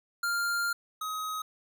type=tone pair in turn; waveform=square; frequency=1398 / 1264.5 Hz; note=F6 / D#6; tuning=+1 / +28 cents; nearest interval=major second; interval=173 cents; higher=first; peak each=-28 / -33 dBFS; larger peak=first; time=0.23-0.73 / 1.01-1.42 s; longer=first; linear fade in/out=5 ms; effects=none